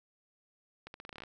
accelerating click train, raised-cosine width 0.3 ms, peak -29 dBFS, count 11, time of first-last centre 0.87-1.236 s, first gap 71 ms, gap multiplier 0.84, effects none

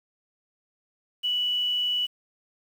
sine tone with quantisation, 2954 Hz, F#7, 3 cents flat, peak -23 dBFS, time 1.23-2.07 s, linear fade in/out 20 ms, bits 8, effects none

